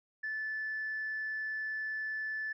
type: tone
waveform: sine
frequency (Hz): 1745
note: A6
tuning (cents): -15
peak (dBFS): -33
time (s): 0.23-2.53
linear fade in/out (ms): 10
effects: tanh soft clip ceiling -30 dBFS